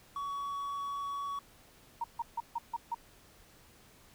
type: tone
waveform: triangle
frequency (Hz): 1126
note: C#6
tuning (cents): +27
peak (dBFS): -33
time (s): 0.16-1.39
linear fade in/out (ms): 2
type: tone bursts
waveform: sine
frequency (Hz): 932.3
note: A#5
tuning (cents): 0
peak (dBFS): -31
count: 6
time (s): 2.01-2.946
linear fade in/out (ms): 5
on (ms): 31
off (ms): 150
effects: pink hiss -60 dBFS RMS until 4.14 s